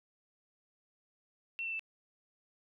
sine tone with pitch steps, 2710 / 2679 / 2648 Hz, E7 / E7 / E7, +47 / +27 / +7 cents, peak -35 dBFS, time 1.59-1.794 s, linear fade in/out 0 ms, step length 68 ms, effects none

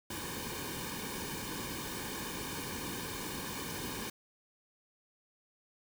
pink noise with comb filter, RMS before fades -40 dBFS, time 0.1-4.1 s, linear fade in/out 5 ms, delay 1.5 ms, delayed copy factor -0.8, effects none

